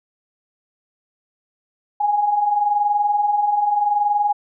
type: tone pair together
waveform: sine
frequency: 808 / 828.8 Hz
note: G#5 / G#5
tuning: -48 / -4 cents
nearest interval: unison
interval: 44 cents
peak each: -24 / -16 dBFS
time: 2-4.33 s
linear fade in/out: 10 ms
effects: none